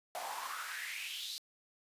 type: noise with high-pass filter sweep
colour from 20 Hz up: pink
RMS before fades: -42 dBFS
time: 0.15-1.38 s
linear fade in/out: 0 ms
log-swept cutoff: 670 to 4300 Hz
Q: 5.1
effects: resampled to 32000 Hz